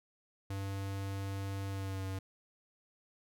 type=tone with pitch glide; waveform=square; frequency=98 to 95.6 Hz; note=G2 to G2; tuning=0 to -43 cents; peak=-37 dBFS; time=0.5-2.19 s; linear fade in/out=5 ms; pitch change=-43 cents; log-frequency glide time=1.69-2.03 s; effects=none